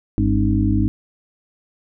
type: harmonic tone with a mistuned harmonic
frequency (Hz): 51.2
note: G#1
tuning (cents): -24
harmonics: 1 / 2 / 4 / 5 / 6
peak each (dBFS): -21 / -19 / -22 / -23 / -21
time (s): 0.18-0.88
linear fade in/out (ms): 0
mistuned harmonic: 5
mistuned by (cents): +74
effects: none